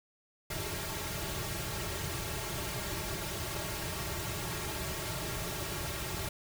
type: noise with comb filter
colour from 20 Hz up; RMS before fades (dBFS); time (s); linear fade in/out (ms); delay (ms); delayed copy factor
pink; -37; 0.5-6.29; 5; 4; -0.9
effects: none